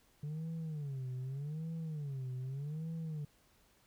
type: tone with vibrato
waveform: sine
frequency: 144.5 Hz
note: D3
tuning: 28 cents flat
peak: -35 dBFS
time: 0.23-3.25 s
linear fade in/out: 5 ms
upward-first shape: sine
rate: 0.83 Hz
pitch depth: 220 cents each way
effects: tanh soft clip ceiling -37 dBFS + pink hiss -69 dBFS RMS until 3.86 s